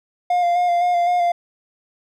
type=tone with vibrato; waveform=triangle; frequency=704 Hz; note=F5; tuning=14 cents sharp; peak=-13 dBFS; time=0.3-1.32 s; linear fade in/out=5 ms; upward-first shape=square; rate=3.9 Hz; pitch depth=21 cents each way; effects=none